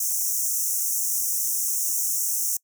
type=high-pass noise; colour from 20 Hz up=pink; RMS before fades=-25 dBFS; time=0-2.57 s; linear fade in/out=5 ms; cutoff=5700 Hz; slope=96 dB/octave; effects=noise-tail reverb RT60 0.1 s tail -24 dB re dry